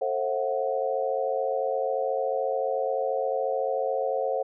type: chord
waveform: sine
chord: F# half-diminished seventh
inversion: first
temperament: just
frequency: 444 / 532.8 / 666 / 740 Hz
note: A4 / C5 / E5 / F#5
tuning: +16 / +31 / +18 / 0 cents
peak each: -31 / -27 / -33 / -31 dBFS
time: 0.01-4.43 s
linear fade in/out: 10 ms
effects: none